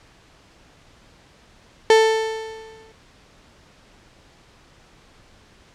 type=tone with exponential decay; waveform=35% pulse; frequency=442.6 Hz; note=A4; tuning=10 cents sharp; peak=-7 dBFS; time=1.9-2.92 s; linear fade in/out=2 ms; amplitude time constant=220 ms; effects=pink hiss -52 dBFS RMS until 5.74 s + low-pass 6000 Hz 12 dB/octave